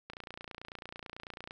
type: click train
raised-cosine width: 0.3 ms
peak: -27 dBFS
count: 42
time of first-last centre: 0.1-1.509 s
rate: 29.1 Hz
effects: none